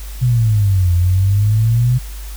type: exponential two-way sweep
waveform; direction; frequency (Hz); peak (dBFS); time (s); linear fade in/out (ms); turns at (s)
sine; down then up; 127.6 to 86.3 to 127.6; -10; 0.21-1.99; 20; 0.94
effects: added 50 Hz sine -26 dBFS peak until 2.36 s + white hiss -38 dBFS RMS until 2.36 s